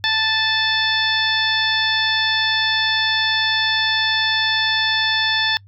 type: harmonic tone with a mistuned harmonic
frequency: 880 Hz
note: A5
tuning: in tune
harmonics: 1 / 2 / 3 / 4 / 5 / 6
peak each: -26 / -20 / -28 / -20 / -26 / -27 dBFS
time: 0.04-5.57 s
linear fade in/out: 0 ms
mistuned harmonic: 3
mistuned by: -19 cents
effects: noise-tail reverb RT60 0.1 s tail -26 dB re dry + added 99 Hz sine -43 dBFS peak until 5.67 s